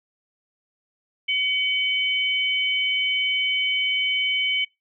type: tone pair together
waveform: sine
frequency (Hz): 2260 / 3039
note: C#7 / F#7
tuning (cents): +33 / +46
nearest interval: perfect fourth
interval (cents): 513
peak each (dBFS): -23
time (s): 1.28-4.65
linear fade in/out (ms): 10
effects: noise-tail reverb RT60 0.2 s tail -23 dB re dry